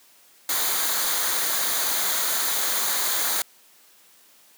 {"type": "noise with comb filter", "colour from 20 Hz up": "white", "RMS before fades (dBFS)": -24, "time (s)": [0.49, 3.42], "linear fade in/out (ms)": 2, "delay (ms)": 0.37, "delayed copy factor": -0.55, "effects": ["white hiss -55 dBFS RMS until 4.57 s", "high-pass 200 Hz 12 dB/octave"]}